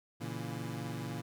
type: chord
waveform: 25% pulse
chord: A# diminished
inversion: none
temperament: equal with one note detuned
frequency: 116.54 / 140.44 / 164.81 Hz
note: A#2 / C#3 / E3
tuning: 0 / +23 / 0 cents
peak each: -37 / -39 / -39 dBFS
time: 0.2-1.22 s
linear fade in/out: 20 ms
effects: none